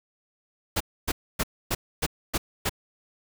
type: noise bursts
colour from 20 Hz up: pink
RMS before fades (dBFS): -25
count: 7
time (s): 0.76-2.695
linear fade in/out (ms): 10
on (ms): 45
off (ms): 270
effects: none